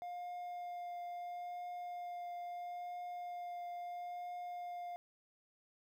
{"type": "tone with vibrato", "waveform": "triangle", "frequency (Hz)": 707, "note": "F5", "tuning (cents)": 21, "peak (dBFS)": -40, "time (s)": [0.02, 4.96], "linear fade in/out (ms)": 0, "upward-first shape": "triangle", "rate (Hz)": 0.75, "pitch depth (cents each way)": 11, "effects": ["12-bit"]}